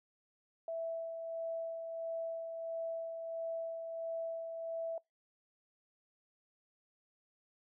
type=tone with tremolo; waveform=sine; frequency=659.3 Hz; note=E5; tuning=in tune; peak=-35 dBFS; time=0.68-4.98 s; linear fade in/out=2 ms; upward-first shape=sine; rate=1.5 Hz; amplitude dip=40%; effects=noise-tail reverb RT60 0.2 s tail -26 dB re dry